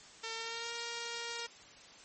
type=tone with pitch glide; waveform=5% pulse; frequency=452.2 to 468.4 Hz; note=A4 to A#4; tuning=+47 to +8 cents; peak=-27 dBFS; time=0.23-1.47 s; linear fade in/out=10 ms; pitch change=+61 cents; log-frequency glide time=0.34-0.72 s; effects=white hiss -55 dBFS RMS until 2.04 s + MP3 32 kbps